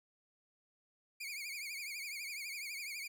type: tone with vibrato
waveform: sawtooth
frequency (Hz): 2300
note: D7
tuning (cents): -37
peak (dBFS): -38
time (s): 1.2-3.08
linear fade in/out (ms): 10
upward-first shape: triangle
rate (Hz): 12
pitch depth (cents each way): 140
effects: none